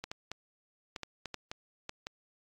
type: clicks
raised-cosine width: 0.2 ms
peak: -21 dBFS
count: 10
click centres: 0.04 / 0.115 / 0.316 / 0.962 / 1.033 / 1.257 / 1.343 / 1.515 / 1.894 / 2.069 s
effects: AAC 64 kbps